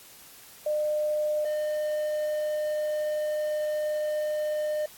sine / triangle tone pair in turn, 604 / 606.3 Hz, D5 / D#5, +48 / -45 cents, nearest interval unison, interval 7 cents, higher second, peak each -24 dBFS, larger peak neither, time 0.66-1.45 / 1.45-4.86 s, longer second, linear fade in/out 5 ms, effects white hiss -50 dBFS RMS until 4.97 s + AAC 64 kbps

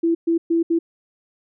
sine tone bursts at uneven times, 333.3 Hz, E4, 19 cents sharp, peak -15 dBFS, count 4, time 0.03-0.15 / 0.27-0.38 / 0.5-0.63 / 0.7-0.79 s, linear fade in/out 10 ms, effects none

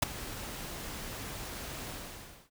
pink noise with ADSR envelope, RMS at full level -23 dBFS, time 0.02-2.5 s, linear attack 8 ms, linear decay 12 ms, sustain -18 dB, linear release 620 ms, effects none

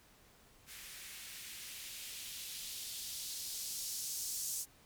violet noise with band-pass filter sweep, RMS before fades -44 dBFS, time 0.66-4.66 s, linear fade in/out 50 ms, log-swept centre 1700 to 6600 Hz, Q 1.4, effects pink hiss -64 dBFS RMS until 4.85 s

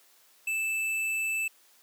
triangle tone with hard clipping, 2637 Hz, E7, in tune, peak -29 dBFS, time 0.47-1.48 s, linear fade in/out 5 ms, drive 14 dB, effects white hiss -61 dBFS RMS until 1.82 s + high-pass 300 Hz 12 dB/octave

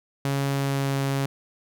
sawtooth tone with pitch glide, 138.59 to 137.32 Hz, C#3 to C#3, 0 to -16 cents, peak -19 dBFS, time 0.25-1.26 s, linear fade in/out 2 ms, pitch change -16 cents, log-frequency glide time 0.52-0.97 s, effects none

